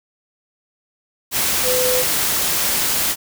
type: tone in noise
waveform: sine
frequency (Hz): 505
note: B4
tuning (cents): +39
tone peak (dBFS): -18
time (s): 1.63-2.05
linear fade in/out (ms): 50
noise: white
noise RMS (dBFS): -19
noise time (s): 1.31-3.16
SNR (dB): -2
effects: none